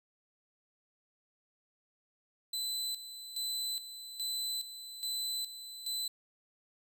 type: tone with tremolo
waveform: sawtooth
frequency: 4018 Hz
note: B7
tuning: 29 cents sharp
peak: -31 dBFS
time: 2.53-6.08 s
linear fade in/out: 5 ms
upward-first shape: square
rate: 1.2 Hz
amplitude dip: 70%
effects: none